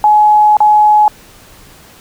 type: tone with dropouts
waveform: sine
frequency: 845 Hz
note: G#5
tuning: 30 cents sharp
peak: -4 dBFS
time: 0.04-1.08 s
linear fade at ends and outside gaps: 1 ms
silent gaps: 0.569-0.604 s
effects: pink hiss -40 dBFS RMS until 2 s